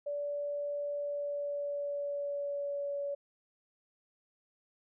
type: tone with pitch glide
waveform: sine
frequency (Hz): 578 to 567.4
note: D5 to C#5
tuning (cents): -28 to +40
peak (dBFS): -33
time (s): 0.06-3.15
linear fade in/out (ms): 10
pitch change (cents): -32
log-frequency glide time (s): 0.94-3.02
effects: none